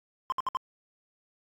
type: tone bursts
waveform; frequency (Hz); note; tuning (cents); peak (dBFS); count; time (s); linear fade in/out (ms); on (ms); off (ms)
triangle; 1046.5; C6; 0; -24; 4; 0.3-0.57; 0; 21; 62
effects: AAC 64 kbps